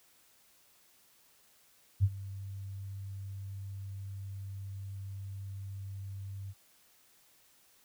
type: tone with ADSR envelope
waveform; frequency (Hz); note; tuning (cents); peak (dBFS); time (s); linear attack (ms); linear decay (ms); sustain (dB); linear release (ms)
sine; 98; G2; 0; -20; 2-6.54; 37; 50; -19; 40
effects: white hiss -65 dBFS RMS until 7.84 s